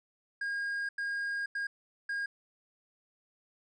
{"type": "tone bursts at uneven times", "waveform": "triangle", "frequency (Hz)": 1625, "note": "G#6", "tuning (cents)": -38, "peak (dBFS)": -30, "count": 4, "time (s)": [[0.41, 0.89], [0.98, 1.46], [1.55, 1.67], [2.09, 2.26]], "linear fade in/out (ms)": 5, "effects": ["resampled to 22050 Hz"]}